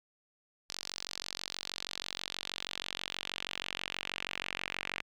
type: tone with band-pass filter sweep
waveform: sawtooth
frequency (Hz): 46.25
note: F#1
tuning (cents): 0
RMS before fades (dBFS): -41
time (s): 0.69-5.02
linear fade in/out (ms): 10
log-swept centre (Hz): 5000 to 2400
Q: 2.5
effects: none